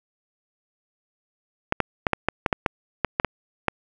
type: clicks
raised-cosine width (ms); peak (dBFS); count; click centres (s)
0.5; -4; 12; 1.724 / 1.803 / 2.068 / 2.133 / 2.286 / 2.462 / 2.528 / 2.662 / 3.047 / 3.199 / 3.247 / 3.683
effects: none